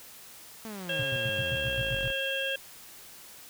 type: exponential sweep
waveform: sawtooth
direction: down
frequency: 228.1 to 39.57 Hz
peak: -34 dBFS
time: 0.65-2.12 s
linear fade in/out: 0 ms
type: harmonic tone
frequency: 541 Hz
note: C#5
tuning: 42 cents flat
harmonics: 1 / 3 / 5 / 6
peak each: -34 / -34 / -34 / -34 dBFS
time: 0.89-2.56 s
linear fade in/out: 5 ms
type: tone bursts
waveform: sine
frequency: 123.47 Hz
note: B2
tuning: in tune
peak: -30 dBFS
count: 9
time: 0.99-2.081 s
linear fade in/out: 5 ms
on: 43 ms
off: 88 ms
effects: white hiss -49 dBFS RMS until 3.49 s